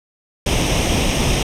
pink noise with comb filter, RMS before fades -17 dBFS, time 0.46-1.43 s, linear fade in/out 5 ms, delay 0.34 ms, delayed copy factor +0.6, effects low-pass 8000 Hz 12 dB/octave

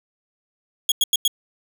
sawtooth tone bursts, 3322 Hz, G#7, in tune, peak -12 dBFS, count 4, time 0.89-1.278 s, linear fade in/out 2 ms, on 28 ms, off 92 ms, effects none

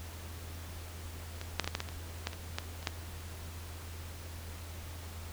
clicks, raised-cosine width 0.2 ms, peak -23 / -10 / -18 / -15 / -14 / -17 / -25 / -15 / -25 / -15 / -28 / -13 dBFS, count 12, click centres 1.414 / 1.597 / 1.644 / 1.676 / 1.751 / 1.804 / 1.888 / 2.271 / 2.332 / 2.585 / 2.828 / 2.872 s, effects added 83 Hz sine -43 dBFS peak until 5.32 s + pink hiss -49 dBFS RMS until 5.32 s

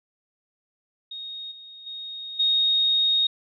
sine tone with level steps, 3729 Hz, A#7, in tune, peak -33 / -41 / -33 / -18 dBFS, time 1.11-3.27 s, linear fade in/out 5 ms, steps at 1.51 / 1.86 / 2.39 s, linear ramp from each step 10 ms, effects none

